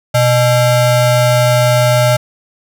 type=ring-modulated tone; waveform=square; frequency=367.6 Hz; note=F#4; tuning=11 cents flat; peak=-6 dBFS; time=0.14-2.17 s; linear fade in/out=10 ms; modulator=244 Hz; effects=none